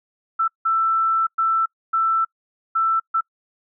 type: tone bursts at uneven times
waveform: sine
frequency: 1330 Hz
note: E6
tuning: 15 cents sharp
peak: -16 dBFS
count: 6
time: 0.39-0.48 / 0.65-1.27 / 1.38-1.66 / 1.93-2.25 / 2.75-3 / 3.14-3.21 s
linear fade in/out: 10 ms
effects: noise-tail reverb RT60 0.1 s tail -25 dB re dry